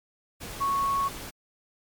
sine tone in noise, 1106 Hz, C#6, 4 cents flat, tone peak -23 dBFS, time 0.6-1.09 s, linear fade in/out 20 ms, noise pink, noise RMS -39 dBFS, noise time 0.4-1.31 s, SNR +13 dB, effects MP3 96 kbps

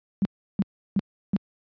sine tone bursts, 197.3 Hz, G3, 11 cents sharp, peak -18 dBFS, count 4, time 0.22-1.364 s, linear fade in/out 0 ms, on 31 ms, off 340 ms, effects high-pass 100 Hz 12 dB/octave + resampled to 11025 Hz

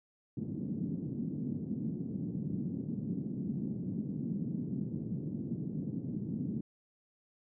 pink band-pass noise, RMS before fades -37 dBFS, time 0.37-6.61 s, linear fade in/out 5 ms, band 150 to 260 Hz, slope 24 dB/octave, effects none

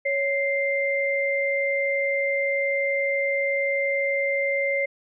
sine tone pair together, 554.4 / 2093 Hz, C#5 / C7, 0 / 0 cents, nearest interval octave + major seventh, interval 2300 cents, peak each -24 dBFS, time 0.05-4.86 s, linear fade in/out 10 ms, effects none

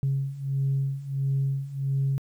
sine beating tone pair, 135.8 / 137.3 Hz, C#3 / C#3, -35 / -16 cents, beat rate 1.5 Hz, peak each -28 / -25 dBFS, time 0.03-2.18 s, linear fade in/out 0 ms, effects tanh soft clip ceiling -18 dBFS + 10-bit

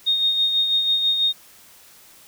sine tone with tremolo, 3700 Hz, A#7, 14 cents flat, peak -15 dBFS, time 0.06-1.33 s, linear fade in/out 20 ms, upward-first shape sine, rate 6.1 Hz, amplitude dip 45%, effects white hiss -49 dBFS RMS until 2.27 s

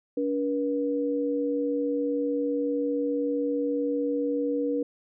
sine tone pair together, 285.6 / 480.9 Hz, D4 / B4, -48 / -46 cents, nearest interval major sixth, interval 902 cents, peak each -27 dBFS, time 0.17-4.83 s, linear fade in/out 5 ms, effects none

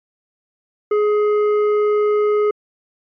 triangle tone with hard clipping, 419.2 Hz, G#4, 16 cents sharp, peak -15 dBFS, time 0.91-2.51 s, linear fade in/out 5 ms, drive 13 dB, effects low-pass 2000 Hz 12 dB/octave + MP3 96 kbps

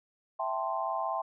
sine chord, A minor seventh, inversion second, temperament equal, 659.3 / 784 / 880 / 1046.5 Hz, E5 / G5 / A5 / C6, 0 / 0 / 0 / 0 cents, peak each -35 / -35 / -37 / -34 dBFS, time 0.39-1.22 s, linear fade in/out 10 ms, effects none

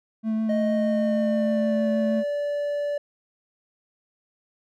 triangle tone with vibrato, 220 Hz, A3, in tune, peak -20 dBFS, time 0.23-2.24 s, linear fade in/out 50 ms, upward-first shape sine, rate 6.4 Hz, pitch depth 11 cents each way
triangle tone with pitch glide, 622.3 to 580.6 Hz, D#5 to D5, 0 to -20 cents, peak -22 dBFS, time 0.49-2.98 s, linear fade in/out 5 ms, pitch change -120 cents, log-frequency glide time 0.69-1.88 s
effects none

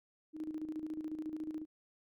sine tone with tremolo, 311.1 Hz, D#4, in tune, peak -36 dBFS, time 0.33-1.66 s, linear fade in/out 50 ms, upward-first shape square, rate 14 Hz, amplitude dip 60%, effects none

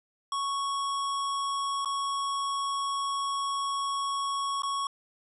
square tone with dropouts, 1108.7 Hz, C#6, in tune, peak -29 dBFS, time 0.32-4.87 s, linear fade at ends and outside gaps 2 ms, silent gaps 1.848-1.857 / 4.621-4.633 s, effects resampled to 24000 Hz

